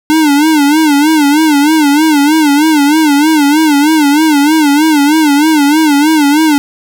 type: tone with vibrato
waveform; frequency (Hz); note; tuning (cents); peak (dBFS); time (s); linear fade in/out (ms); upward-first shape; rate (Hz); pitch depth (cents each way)
square; 300; D4; +37; -6; 0.1-6.58; 0; sine; 3.2; 110
effects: none